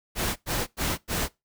pink noise bursts, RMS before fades -27 dBFS, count 4, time 0.15-1.287 s, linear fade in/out 50 ms, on 210 ms, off 99 ms, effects noise-tail reverb RT60 0.2 s tail -21 dB re dry

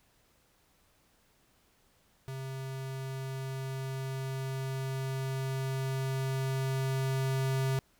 square tone with level ramp, 133.2 Hz, C3, 31 cents sharp, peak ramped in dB -38 to -28 dBFS, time 2.28-7.79 s, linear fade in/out 0 ms, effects pink hiss -68 dBFS RMS until 7.99 s

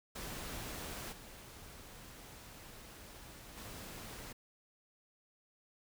pink noise with level steps, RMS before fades -44 / -53 / -48 dBFS, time 0.15-4.33 s, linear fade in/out 10 ms, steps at 1.11 / 3.56 s, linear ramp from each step 20 ms, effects none

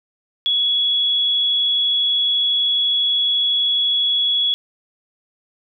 sine tone, 3367 Hz, G#7, 23 cents sharp, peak -15 dBFS, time 0.46-4.54 s, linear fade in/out 0 ms, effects none

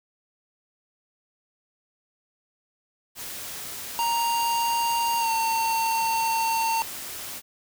white noise, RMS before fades -36 dBFS, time 3.15-7.42 s, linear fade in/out 50 ms
square tone with pitch glide, 932.3 to 907.3 Hz, A#5 to A#5, 0 to -47 cents, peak -23 dBFS, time 3.99-6.82 s, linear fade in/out 0 ms, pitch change -47 cents, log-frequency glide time 5.18-5.3 s
effects none

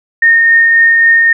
sine tone with tremolo, 1837 Hz, A#6, 26 cents flat, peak -3 dBFS, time 0.22-1.33 s, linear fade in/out 5 ms, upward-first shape triangle, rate 3.7 Hz, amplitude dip 25%, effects none

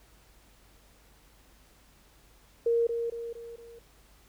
sine tone with echo, 466.2 Hz, A#4, in tune, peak -22 dBFS, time 2.66-2.87 s, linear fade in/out 5 ms, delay 230 ms, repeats 4, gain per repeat -6 dB, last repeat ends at 3.79 s, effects added 50 Hz sine -61 dBFS peak until 4.28 s + pink hiss -61 dBFS RMS until 4.28 s

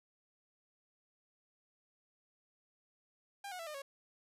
sawtooth tone with pitch steps, 800 / 729.4 / 665 / 606.3 / 552.8 Hz, G5 / F#5 / E5 / D#5 / C#5, +35 / -25 / +15 / -45 / -5 cents, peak -39 dBFS, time 3.44-3.82 s, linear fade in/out 5 ms, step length 76 ms, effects resampled to 32000 Hz

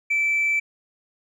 triangle tone with tanh clipping, 2323 Hz, D7, 20 cents flat, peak -19 dBFS, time 0.1-0.6 s, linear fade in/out 10 ms, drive 5 dB, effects none

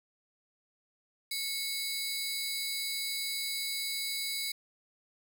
sawtooth tone cluster, 2194 / 3941 / 4853 Hz, C#7 / B7 / D#8, -18 / -4 / -44 cents, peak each -35 / -34 / -34 dBFS, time 1.31-4.52 s, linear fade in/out 5 ms, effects none

